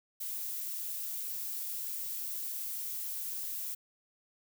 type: noise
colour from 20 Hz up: violet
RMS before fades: -38 dBFS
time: 0.2-3.75 s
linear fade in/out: 10 ms
effects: none